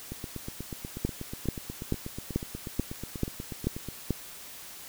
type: two click trains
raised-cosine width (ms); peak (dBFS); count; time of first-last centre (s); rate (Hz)
3; -13 / -23; 8 / 32; 1.05-4.107 / 0.12-3.887; 2.29 / 8.23
effects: white hiss -45 dBFS RMS until 4.88 s